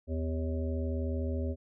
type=harmonic tone with a mistuned harmonic; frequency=79.1 Hz; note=D#2; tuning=29 cents sharp; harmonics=1 / 3 / 5 / 7 / 8; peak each=-31 / -37 / -41 / -41 / -48 dBFS; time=0.07-1.56 s; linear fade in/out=50 ms; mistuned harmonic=3; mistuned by=+95 cents; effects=none